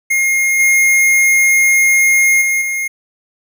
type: tone with level steps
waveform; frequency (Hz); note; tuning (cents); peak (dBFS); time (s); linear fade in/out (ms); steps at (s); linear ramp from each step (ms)
square; 2138; C7; +37; -12 / -9 / -13 / -17; 0.1-2.88; 10; 0.59 / 2.41 / 2.61; 10
effects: none